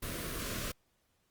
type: band-stop noise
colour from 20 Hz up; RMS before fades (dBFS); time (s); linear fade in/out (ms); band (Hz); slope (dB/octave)
pink; -38; 0.02-0.72; 10; 680 to 1000; 96
effects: pink hiss -75 dBFS RMS until 1.3 s + Opus 32 kbps